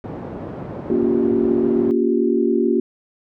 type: band-pass noise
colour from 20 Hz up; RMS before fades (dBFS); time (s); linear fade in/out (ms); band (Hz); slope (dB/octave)
pink; -31; 0.04-1.91; 0; 120 to 630; 12
type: chord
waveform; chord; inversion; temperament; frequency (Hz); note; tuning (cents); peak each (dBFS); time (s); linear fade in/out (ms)
sine; G half-diminished seventh; first; just; 235.2 / 282.2 / 352.8 / 392; Bb3 / Db4 / F4 / G4; +16 / +31 / +18 / 0; -20 / -22 / -19 / -21; 0.9-2.8; 2
effects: none